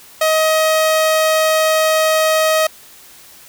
sawtooth tone, 631 Hz, D#5, 24 cents sharp, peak -8 dBFS, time 0.21-2.67 s, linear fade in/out 5 ms, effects white hiss -42 dBFS RMS until 3.48 s

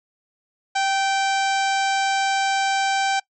harmonic tone with a mistuned harmonic, 782 Hz, G5, 4 cents flat, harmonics 1 / 2 / 3 / 4 / 5 / 6 / 7 / 8 / 9 / 10, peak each -20 / -26 / -30 / -32 / -34 / -36 / -37 / -38 / -39 / -40 dBFS, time 0.75-3.2 s, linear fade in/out 10 ms, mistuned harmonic 2, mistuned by -23 cents, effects noise-tail reverb RT60 0.1 s tail -22 dB re dry

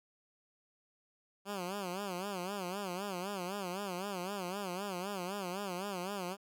10% pulse tone with vibrato, 190 Hz, F#3, 46 cents sharp, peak -29 dBFS, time 1.45-6.37 s, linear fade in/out 50 ms, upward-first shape sine, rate 3.9 Hz, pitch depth 140 cents each way, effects none

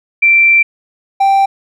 sine / triangle tone pair in turn, 2349 / 783.9 Hz, D7 / G5, 0 / 0 cents, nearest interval octave + perfect fifth, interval 1900 cents, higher first, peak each -5 dBFS, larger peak neither, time 0.22-0.63 / 1.2-1.46 s, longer first, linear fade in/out 10 ms, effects none

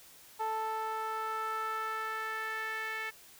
sawtooth tone with band-pass filter sweep, 440 Hz, A4, in tune, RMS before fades -36 dBFS, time 0.39-3.11 s, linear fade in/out 20 ms, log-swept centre 940 to 2000 Hz, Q 3.5, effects white hiss -56 dBFS RMS until 3.39 s

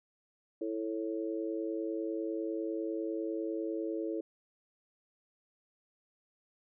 harmonic tone, 110 Hz, A2, in tune, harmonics 3 / 4 / 5, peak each -35 / -38 / -41 dBFS, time 0.61-4.21 s, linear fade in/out 5 ms, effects none

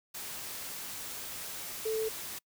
sine tone in noise, 440 Hz, A4, in tune, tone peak -29 dBFS, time 1.85-2.09 s, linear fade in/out 10 ms, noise white, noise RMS -41 dBFS, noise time 0.14-2.39 s, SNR +9 dB, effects noise-tail reverb RT60 0.1 s tail -26 dB re dry

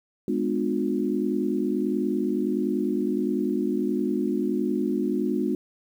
sine chord, G# diminished seventh, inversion none, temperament just, 207.7 / 249.2 / 299 / 358.8 Hz, G#3 / B3 / D4 / F4, 0 / +16 / +31 / +47 cents, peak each -28 dBFS, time 0.28-5.55 s, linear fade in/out 2 ms, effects 9-bit

